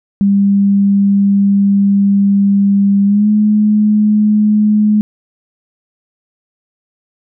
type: tone with pitch glide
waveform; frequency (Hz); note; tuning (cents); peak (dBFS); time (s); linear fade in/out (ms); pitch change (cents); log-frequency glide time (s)
sine; 199.3 to 211.2; G3 to G#3; +29 to +29; -7; 0.21-5.01; 0; +100; 3.05-3.28
effects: none